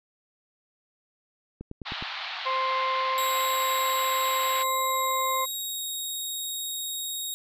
click train, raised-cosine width 3 ms, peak -24 dBFS, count 5, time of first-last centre 1.61-2.025 s, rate 9.64 Hz
white band-pass noise, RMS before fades -35 dBFS, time 1.85-4.64 s, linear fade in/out 20 ms, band 700 to 4200 Hz, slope 48 dB/octave
harmonic tone, 524 Hz, C5, 2 cents sharp, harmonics 1 / 2 / 4, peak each -33 / -25 / -36 dBFS, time 2.45-5.46 s, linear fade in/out 20 ms
15% pulse tone with pitch glide, 3838 to 3759 Hz, A#7 to A#7, +50 to +14 cents, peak -24 dBFS, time 3.18-7.34 s, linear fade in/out 0 ms, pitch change -36 cents, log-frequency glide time 4.82-5.84 s
effects none

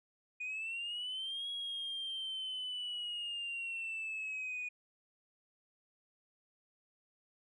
sine linear two-way sweep, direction up then down, 2458 to 3322 to 2458 Hz, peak -36 dBFS, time 0.4-4.69 s, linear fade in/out 10 ms, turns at 1.49 s, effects tanh soft clip ceiling -35 dBFS

